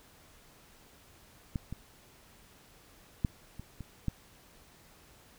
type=clicks; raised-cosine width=5 ms; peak=-20 / -26 / -15 / -30 / -29 / -18 dBFS; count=6; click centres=1.558 / 1.726 / 3.248 / 3.596 / 3.807 / 4.083 s; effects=pink hiss -59 dBFS RMS until 5.38 s